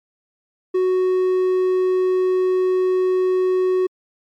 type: tone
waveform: triangle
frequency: 370 Hz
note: F#4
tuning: in tune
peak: -13 dBFS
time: 0.74-3.87 s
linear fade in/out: 10 ms
effects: MP3 96 kbps